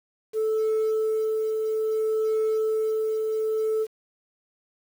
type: tone with tremolo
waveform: sine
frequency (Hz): 437.5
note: A4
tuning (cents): -10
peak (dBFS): -18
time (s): 0.33-3.87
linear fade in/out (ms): 50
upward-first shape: triangle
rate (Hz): 0.6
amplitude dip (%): 40
effects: tanh soft clip ceiling -20 dBFS + 8-bit